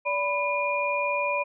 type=tone cluster; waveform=sine; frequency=578 / 991 / 2422 Hz; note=D5 / B5 / D#7; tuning=-28 / +6 / -47 cents; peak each=-28 dBFS; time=0.05-1.44 s; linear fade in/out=20 ms; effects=none